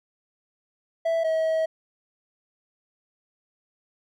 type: tone pair in turn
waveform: triangle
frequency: 659.3 / 641.3 Hz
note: E5 / E5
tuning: 0 / -48 cents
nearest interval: unison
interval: 48 cents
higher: first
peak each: -19 dBFS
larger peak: neither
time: 1.05-1.24 / 1.24-1.66 s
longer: second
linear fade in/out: 10 ms
effects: none